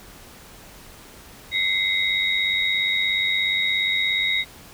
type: tone cluster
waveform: sine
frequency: 2059 / 2156 / 3785 Hz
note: C7 / C#7 / A#7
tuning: -28 / -49 / +26 cents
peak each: -23 / -26 / -23 dBFS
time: 1.51-4.45 s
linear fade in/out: 50 ms
effects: pink hiss -45 dBFS RMS until 4.73 s